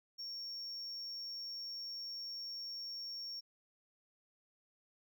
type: tone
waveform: triangle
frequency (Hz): 5510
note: F8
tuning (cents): -24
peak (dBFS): -40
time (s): 0.18-3.41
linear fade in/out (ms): 20
effects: tanh soft clip ceiling -36 dBFS